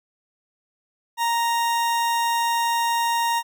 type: tone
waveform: 40% pulse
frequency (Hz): 932.3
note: A#5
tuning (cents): 0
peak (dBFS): -19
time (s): 1.17-3.43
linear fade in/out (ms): 50
effects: none